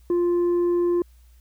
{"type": "tone with tanh clipping", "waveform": "sine", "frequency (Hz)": 349.2, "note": "F4", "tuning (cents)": 0, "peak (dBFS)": -19, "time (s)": [0.1, 1.02], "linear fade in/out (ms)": 2, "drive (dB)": 3, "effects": ["added 60 Hz sine -49 dBFS peak until 1.4 s", "white hiss -64 dBFS RMS until 1.4 s"]}